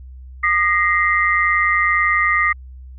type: tone cluster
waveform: sine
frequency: 1223 / 1891 / 2073 Hz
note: D#6 / A#6 / C7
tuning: -30 / +24 / -17 cents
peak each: -18 dBFS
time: 0.43-2.53 s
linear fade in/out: 10 ms
effects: added 64 Hz sine -34 dBFS peak until 2.98 s